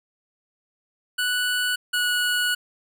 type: tone pair in turn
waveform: 25% pulse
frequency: 1480 / 1465.5 Hz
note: F#6 / F#6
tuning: 0 / -17 cents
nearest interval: unison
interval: 17 cents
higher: first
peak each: -18 / -17 dBFS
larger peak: second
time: 1.18-1.76 / 1.93-2.55 s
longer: second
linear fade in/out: 10 ms
effects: none